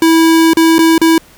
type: tone with dropouts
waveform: square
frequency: 326.4 Hz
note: E4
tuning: 17 cents flat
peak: -6 dBFS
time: 0.02-1.18 s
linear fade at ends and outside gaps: 2 ms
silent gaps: 0.534-0.57 / 0.783-0.79 / 0.98-1.015 s
effects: pink hiss -42 dBFS RMS until 1.37 s